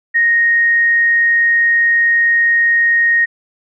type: tone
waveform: sine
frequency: 1864.7 Hz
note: A#6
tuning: in tune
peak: -9 dBFS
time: 0.14-3.26 s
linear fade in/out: 20 ms
effects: none